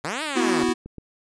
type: linear two-way sweep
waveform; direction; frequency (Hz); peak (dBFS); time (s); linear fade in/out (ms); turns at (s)
5% pulse; up then down; 130.6 to 322.4 to 130.6; -15; 0.04-0.63; 5; 0.23
type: chord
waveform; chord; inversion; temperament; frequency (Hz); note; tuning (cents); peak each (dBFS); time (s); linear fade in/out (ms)
square; B suspended fourth; none; equal; 246.9 / 329.6 / 370; B3 / E4 / F#4; 0 / 0 / 0; -25; 0.35-0.74; 20
type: clicks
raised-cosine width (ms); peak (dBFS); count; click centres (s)
3; -25; 4; 0.636 / 0.689 / 0.86 / 0.983
effects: resampled to 22050 Hz